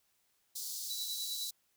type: high-pass noise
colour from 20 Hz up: pink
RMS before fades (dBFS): -41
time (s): 0.55-1.51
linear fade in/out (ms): 10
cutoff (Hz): 4100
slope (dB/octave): 48
type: tone with tremolo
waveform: sine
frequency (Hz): 3951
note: B7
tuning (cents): 0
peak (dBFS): -36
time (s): 0.89-1.51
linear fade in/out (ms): 20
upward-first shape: triangle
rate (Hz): 9.8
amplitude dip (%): 65
effects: white hiss -75 dBFS RMS until 1.76 s